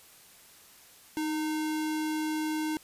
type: tone with sample-and-hold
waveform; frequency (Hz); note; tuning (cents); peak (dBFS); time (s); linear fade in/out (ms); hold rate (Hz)
sine; 311.1; D#4; 0; -28; 1.17-2.77; 0; 1225
effects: white hiss -55 dBFS RMS until 2.83 s + resampled to 32000 Hz